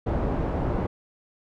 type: low-pass noise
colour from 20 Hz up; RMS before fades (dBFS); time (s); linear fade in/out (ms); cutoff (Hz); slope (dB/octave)
pink; -26; 0.06-0.87; 10; 740; 12
effects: none